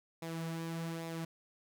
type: tone with flanger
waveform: sawtooth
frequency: 164.81 Hz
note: E3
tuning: in tune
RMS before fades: -40 dBFS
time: 0.22-1.25 s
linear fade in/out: 5 ms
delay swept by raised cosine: 0.65 to 4.65 ms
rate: 1.2 Hz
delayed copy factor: -0.5
effects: none